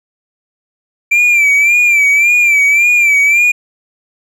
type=tone with vibrato; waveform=triangle; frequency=2349 Hz; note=D7; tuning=in tune; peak=-5 dBFS; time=1.11-3.52 s; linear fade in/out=10 ms; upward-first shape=sine; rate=1.8 Hz; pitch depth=71 cents each way; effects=none